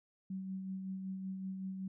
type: tone with tremolo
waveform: sine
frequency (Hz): 190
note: F#3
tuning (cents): +46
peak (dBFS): -37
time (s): 0.3-1.88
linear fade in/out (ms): 5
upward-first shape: sine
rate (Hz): 5.3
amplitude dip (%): 35
effects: none